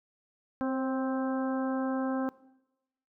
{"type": "harmonic tone with a mistuned harmonic", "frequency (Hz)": 262.1, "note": "C4", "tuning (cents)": 3, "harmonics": [1, 2, 3, 4, 5, 6], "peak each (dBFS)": [-29, -35, -39, -41, -43, -45], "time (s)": [0.61, 2.29], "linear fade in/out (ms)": 0, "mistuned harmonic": 2, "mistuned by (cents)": 24, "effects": ["noise-tail reverb RT60 0.9 s tail -20 dB re dry"]}